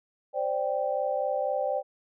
sine chord, C suspended second, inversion none, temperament equal, 523.3 / 587.3 / 784 Hz, C5 / D5 / G5, 0 / 0 / 0 cents, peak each -30 / -29 / -31 dBFS, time 0.33-1.83 s, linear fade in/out 50 ms, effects none

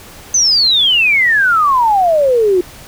sine exponential sweep, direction down, 6272 to 349.2 Hz, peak -8 dBFS, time 0.34-2.61 s, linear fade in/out 5 ms, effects pink hiss -36 dBFS RMS until 2.87 s

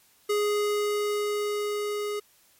square tone with level ramp, 415.3 Hz, G#4, in tune, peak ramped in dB -23 to -29 dBFS, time 0.29-2.2 s, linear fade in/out 10 ms, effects white hiss -61 dBFS RMS until 2.59 s + MP3 64 kbps

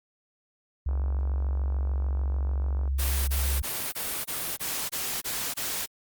sine tone, 67.6 Hz, C#2, 43 cents flat, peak -24 dBFS, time 0.86-3.62 s, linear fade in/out 5 ms
click train, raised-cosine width 1 ms, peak -29 dBFS, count 94, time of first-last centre 0.89-2.877 s, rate 46.8 Hz
white noise bursts, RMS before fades -31 dBFS, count 9, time 2.98-5.864 s, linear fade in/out 20 ms, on 300 ms, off 23 ms
effects Opus 48 kbps

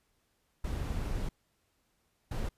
brown noise bursts at uneven times, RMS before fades -34 dBFS, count 2, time 0.64-1.29 / 2.31-2.49 s, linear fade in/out 5 ms, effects pink hiss -75 dBFS RMS until 2.57 s + resampled to 32000 Hz

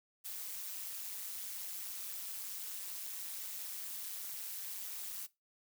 blue noise with amplitude modulation, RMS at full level -40 dBFS, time 0.24-5.27 s, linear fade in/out 20 ms, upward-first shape sine, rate 197 Hz, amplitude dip 80%, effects noise-tail reverb RT60 0.2 s tail -18 dB re dry

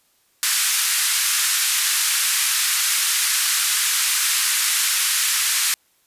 white band-pass noise, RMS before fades -20 dBFS, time 0.43-5.74 s, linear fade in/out 0 ms, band 1300 to 12000 Hz, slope 24 dB/octave, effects white hiss -62 dBFS RMS until 6.06 s + resampled to 32000 Hz

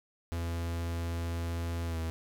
45% pulse tone with pitch glide, 84.4 to 81.67 Hz, E2 to E2, +41 to -16 cents, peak -32 dBFS, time 0.32-2.1 s, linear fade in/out 0 ms, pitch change -57 cents, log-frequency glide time 1.86-1.98 s, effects none

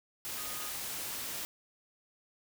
sine tone in noise, 1242 Hz, D#6, 3 cents flat, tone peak -48 dBFS, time 0.38-0.7 s, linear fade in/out 0 ms, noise white, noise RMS -39 dBFS, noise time 0.25-1.45 s, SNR -12 dB, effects none

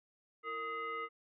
sine tone with frequency modulation, 1257 Hz, D#6, 17 cents sharp, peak -37 dBFS, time 0.43-1.09 s, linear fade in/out 50 ms, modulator 797 Hz, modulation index 0.97, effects none

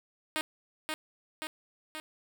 5% pulse tone with echo, 311.1 Hz, D#4, in tune, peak -18 dBFS, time 0.36-0.41 s, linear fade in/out 0 ms, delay 530 ms, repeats 3, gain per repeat -3 dB, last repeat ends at 2 s, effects 10-bit

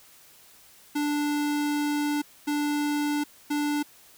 square tone bursts at uneven times, 293.7 Hz, D4, in tune, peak -25 dBFS, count 3, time 0.95-2.22 / 2.47-3.24 / 3.5-3.83 s, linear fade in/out 10 ms, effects white hiss -54 dBFS RMS until 4.17 s

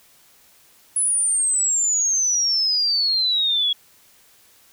sine exponential sweep, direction down, 10250 to 3322 Hz, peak -17 dBFS, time 0.96-3.73 s, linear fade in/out 5 ms, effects white hiss -54 dBFS RMS until 4.72 s

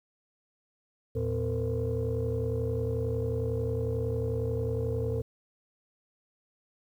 sine tone cluster, 81.1 / 115.3 / 255.6 / 451.9 / 503 Hz, E2 / A#2 / C4 / A4 / B4, -28 / -19 / -40 / +46 / +32 cents, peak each -34 / -30 / -39 / -31 / -37 dBFS, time 1.15-5.22 s, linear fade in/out 10 ms, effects tanh soft clip ceiling -21 dBFS + 10-bit

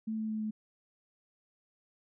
sine tone with pitch steps, 220 / 218.5 / 217 / 215.5 Hz, A3 / A3 / A3 / A3, 0 / -12 / -24 / -36 cents, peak -32 dBFS, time 0.07-0.51 s, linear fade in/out 10 ms, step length 110 ms, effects none

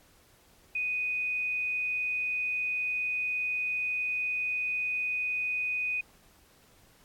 sine tone, 2489 Hz, D#7, in tune, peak -28 dBFS, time 0.75-6.01 s, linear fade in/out 5 ms, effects pink hiss -61 dBFS RMS until 7.04 s + AAC 64 kbps

